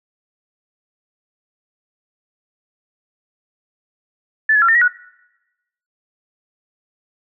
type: tone with pitch steps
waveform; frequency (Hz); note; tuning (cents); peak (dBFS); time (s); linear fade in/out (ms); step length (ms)
sine; 1748 / 1696 / 1366 / 1812 / 1908 / 1466; A6 / G#6 / F6 / A#6 / A#6 / F#6; -12 / +36 / -39 / -50 / +40 / -16; -10; 4.49-4.88; 5; 65
effects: noise-tail reverb RT60 1.0 s tail -23 dB re dry